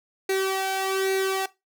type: tone with flanger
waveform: sawtooth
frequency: 383.8 Hz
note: G4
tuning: 37 cents flat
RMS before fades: -25 dBFS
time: 0.29-1.46 s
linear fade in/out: 5 ms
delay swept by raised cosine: 0.47 to 1.26 ms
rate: 1.2 Hz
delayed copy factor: +0.65
effects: noise-tail reverb RT60 0.2 s tail -18 dB re dry